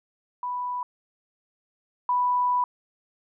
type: tone pair in turn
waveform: sine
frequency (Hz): 987.8 / 987.8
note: B5 / B5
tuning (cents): 0 / 0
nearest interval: unison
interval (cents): 0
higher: neither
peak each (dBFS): -27 / -20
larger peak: second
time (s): 0.43-0.83 / 2.09-2.64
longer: second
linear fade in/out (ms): 2
effects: none